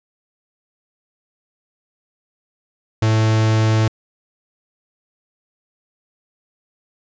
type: tone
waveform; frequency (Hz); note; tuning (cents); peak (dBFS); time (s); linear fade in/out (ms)
45% pulse; 110; A2; 0; -13; 3.02-3.88; 5
effects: resampled to 16000 Hz